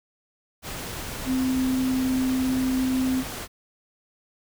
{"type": "tone in noise", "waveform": "sine", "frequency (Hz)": 258.9, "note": "C4", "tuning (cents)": -18, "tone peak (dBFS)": -21, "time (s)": [1.25, 3.24], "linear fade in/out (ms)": 50, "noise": "pink", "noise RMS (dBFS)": -34, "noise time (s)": [0.62, 3.48], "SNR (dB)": 10, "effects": []}